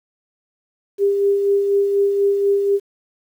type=tone with tremolo; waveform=sine; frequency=400 Hz; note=G4; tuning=35 cents sharp; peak=-12 dBFS; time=0.98-2.8 s; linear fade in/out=50 ms; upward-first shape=sine; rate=4.1 Hz; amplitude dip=40%; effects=8-bit